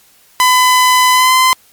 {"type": "tone with pitch glide", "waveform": "sawtooth", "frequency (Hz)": [1007, 1028.8], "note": ["B5", "C6"], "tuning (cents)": [33, -30], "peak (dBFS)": -3, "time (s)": [0.4, 1.53], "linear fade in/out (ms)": 0, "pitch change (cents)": 37, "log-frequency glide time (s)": [1.12, 1.34], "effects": ["white hiss -48 dBFS RMS until 1.72 s", "MP3 96 kbps"]}